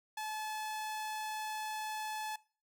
sawtooth tone, 862 Hz, A5, 36 cents flat, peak -34 dBFS, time 0.17-2.36 s, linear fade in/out 5 ms, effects noise-tail reverb RT60 0.4 s tail -22 dB re dry

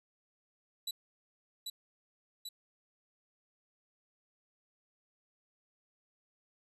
sawtooth tone with echo, 3951 Hz, B7, in tune, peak -32 dBFS, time 0.87-0.91 s, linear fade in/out 5 ms, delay 790 ms, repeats 2, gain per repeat -3 dB, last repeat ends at 2.49 s, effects resampled to 32000 Hz

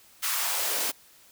white noise with high-pass filter sweep, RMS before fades -28 dBFS, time 0.22-0.92 s, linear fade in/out 20 ms, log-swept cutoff 1400 to 290 Hz, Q 1.5, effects white hiss -56 dBFS RMS until 1.31 s

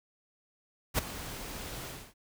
pink noise with ADSR envelope, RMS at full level -26 dBFS, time 0.94-2.14 s, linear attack 44 ms, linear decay 10 ms, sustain -15 dB, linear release 270 ms, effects none

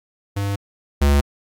square tone pair in turn, 100 / 71.04 Hz, G2 / C#2, +35 / +43 cents, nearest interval tritone, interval 592 cents, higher first, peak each -21 / -13 dBFS, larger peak second, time 0.36-0.56 / 1.01-1.21 s, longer neither, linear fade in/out 10 ms, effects AAC 64 kbps

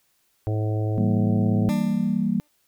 harmonic tone, 107.4 Hz, A2, 41 cents flat, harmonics 1 / 3 / 4 / 5 / 6 / 7, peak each -22 / -32 / -34 / -36 / -38 / -39 dBFS, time 0.47-1.69 s, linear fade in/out 0 ms
sine chord, E diminished, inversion none, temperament equal, 164.81 / 196 / 233.1 Hz, E3 / G3 / Bb3, 0 / 0 / 0 cents, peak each -28 / -23 / -24 dBFS, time 0.98-2.4 s, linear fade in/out 0 ms
20% pulse tone with exponential decay, 297.1 Hz, D4, 20 cents sharp, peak -22 dBFS, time 1.69-2.48 s, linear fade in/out 2 ms, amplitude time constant 170 ms
effects white hiss -67 dBFS RMS until 2.67 s

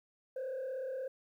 sine tone with frequency modulation, 523.3 Hz, C5, in tune, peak -34 dBFS, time 0.36-1.08 s, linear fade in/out 5 ms, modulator 36.8 Hz, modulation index 0.62, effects tanh soft clip ceiling -35 dBFS + 12-bit

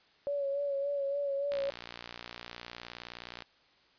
sine tone with vibrato, 562 Hz, C#5, 24 cents sharp, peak -30 dBFS, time 0.27-1.7 s, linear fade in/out 0 ms, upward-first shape sine, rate 3.5 Hz, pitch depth 33 cents each way
click train, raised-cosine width 0.2 ms, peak -24 dBFS, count 114, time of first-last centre 1.52-3.422 s, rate 59.4 Hz
effects white hiss -65 dBFS RMS until 3.98 s + resampled to 11025 Hz

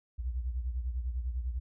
sine beating tone pair, 60.1 / 70.1 Hz, B1 / C#2, -46 / +20 cents, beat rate 10 Hz, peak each -32 / -39 dBFS, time 0.18-1.6 s, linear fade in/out 20 ms, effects none

